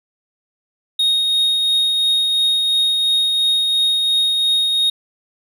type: tone with tremolo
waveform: triangle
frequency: 3729 Hz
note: A#7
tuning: in tune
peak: -11 dBFS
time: 0.99-4.9 s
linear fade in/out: 5 ms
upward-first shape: triangle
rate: 2.9 Hz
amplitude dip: 30%
effects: none